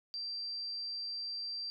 sine tone, 4703 Hz, D8, 2 cents sharp, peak -37 dBFS, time 0.14-1.7 s, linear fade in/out 0 ms, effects none

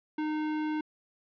sine tone with hard clipping, 306.9 Hz, D#4, 24 cents flat, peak -31 dBFS, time 0.18-0.81 s, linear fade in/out 5 ms, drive 18 dB, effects low-pass 3000 Hz 12 dB/octave

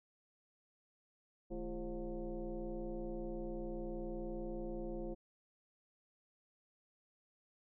sine tone with frequency modulation, 156.7 Hz, D#3, 13 cents sharp, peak -39 dBFS, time 1.5-5.15 s, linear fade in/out 20 ms, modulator 187 Hz, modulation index 2.1, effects none

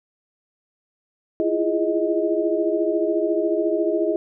sine tone cluster, 330.8 / 344.9 / 413.2 / 627 Hz, E4 / F4 / G#4 / D#5, +6 / -22 / -9 / +13 cents, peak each -24 dBFS, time 1.4-4.16 s, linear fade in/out 0 ms, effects none

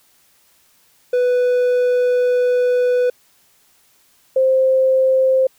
triangle / sine tone pair in turn, 495.2 / 524.3 Hz, B4 / C5, +5 / +3 cents, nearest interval minor second, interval 98 cents, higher second, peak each -11 dBFS, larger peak neither, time 1.13-3.1 / 4.36-5.47 s, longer first, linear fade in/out 5 ms, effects white hiss -56 dBFS RMS until 5.58 s

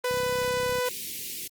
sawtooth tone, 498.1 Hz, B4, 15 cents sharp, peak -21 dBFS, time 0.04-0.89 s, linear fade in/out 5 ms
click train, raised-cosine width 5 ms, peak -25 dBFS, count 23, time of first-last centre 0.11-0.785 s, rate 32.6 Hz
white band-stop noise, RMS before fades -36 dBFS, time 0.85-1.48 s, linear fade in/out 10 ms, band 450 to 2100 Hz, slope 48 dB/octave
effects high-pass 100 Hz 12 dB/octave + Opus 24 kbps

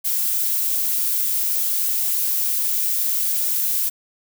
violet noise, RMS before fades -21 dBFS, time 0.04-3.9 s, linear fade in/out 20 ms, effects none

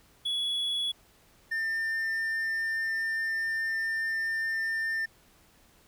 triangle tone pair in turn, 3381 / 1798.8 Hz, G#7 / A6, +30 / +38 cents, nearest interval major seventh, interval 1092 cents, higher first, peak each -26 dBFS, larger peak neither, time 0.25-0.92 / 1.51-5.06 s, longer second, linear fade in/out 10 ms, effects pink hiss -61 dBFS RMS until 5.87 s

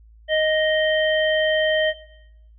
harmonic tone, 623 Hz, D#5, 2 cents sharp, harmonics 1 / 3 / 5, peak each -18 / -23 / -25 dBFS, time 0.28-1.94 s, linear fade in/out 50 ms, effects noise-tail reverb RT60 0.9 s tail -19 dB re dry + added 55 Hz sine -46 dBFS peak until 2.58 s

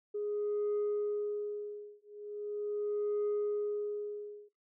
sine tone with tremolo, 415.3 Hz, G#4, in tune, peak -27 dBFS, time 0.14-4.49 s, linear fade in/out 10 ms, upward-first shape triangle, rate 0.4 Hz, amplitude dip 100%, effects noise-tail reverb RT60 0.2 s tail -21 dB re dry + tanh soft clip ceiling -28 dBFS

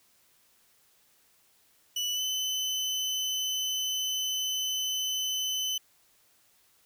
30% pulse tone with pitch glide, 2960 to 3031 Hz, F#7 to F#7, 0 to +41 cents, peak -26 dBFS, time 1.96-5.78 s, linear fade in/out 5 ms, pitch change +41 cents, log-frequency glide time 2.14-2.21 s, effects white hiss -65 dBFS RMS until 6.85 s

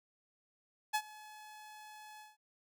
sawtooth tone with ADSR envelope, 853 Hz, G#5, 46 cents sharp, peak -25 dBFS, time 0.93-2.37 s, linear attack 19 ms, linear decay 64 ms, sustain -22 dB, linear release 170 ms, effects none

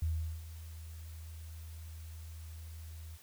sine tone with ADSR envelope, 80.3 Hz, E2, 45 cents flat, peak -29 dBFS, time 0.02-3.18 s, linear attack 4 ms, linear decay 390 ms, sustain -15 dB, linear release 36 ms, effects white hiss -59 dBFS RMS until 3.22 s

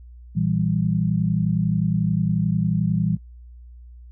sine chord, E diminished, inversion second, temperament equal, 116.54 / 164.81 / 196 Hz, Bb2 / E3 / G3, 0 / 0 / 0 cents, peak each -25 / -21 / -24 dBFS, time 0.35-3.17 s, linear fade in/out 20 ms, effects noise-tail reverb RT60 0.1 s tail -18 dB re dry + added 60 Hz sine -40 dBFS peak until 4.11 s

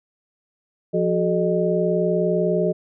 sine tone cluster, 174.5 / 370.1 / 430 / 614 Hz, F3 / F#4 / A4 / D#5, -1 / 0 / -40 / -23 cents, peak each -23 dBFS, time 0.93-2.73 s, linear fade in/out 20 ms, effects none

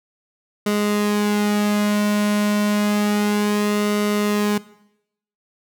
sawtooth tone with flanger, 207.7 Hz, G#3, in tune, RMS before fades -19 dBFS, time 0.66-4.58 s, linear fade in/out 5 ms, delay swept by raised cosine 1.2 to 2.5 ms, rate 0.3 Hz, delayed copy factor -0.5, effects noise-tail reverb RT60 0.8 s tail -19 dB re dry

